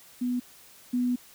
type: tone pair in turn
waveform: sine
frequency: 246.9 / 246.9 Hz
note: B3 / B3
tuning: 0 / 0 cents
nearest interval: unison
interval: 0 cents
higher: neither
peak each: -25 / -23 dBFS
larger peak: second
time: 0.21-0.4 / 0.93-1.16 s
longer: second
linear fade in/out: 10 ms
effects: white hiss -53 dBFS RMS until 1.34 s